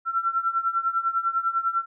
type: tone with tremolo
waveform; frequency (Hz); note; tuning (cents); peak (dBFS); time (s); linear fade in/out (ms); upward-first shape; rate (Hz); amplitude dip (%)
sine; 1352; E6; +43; -18; 0.05-1.86; 50; triangle; 10; 90
effects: none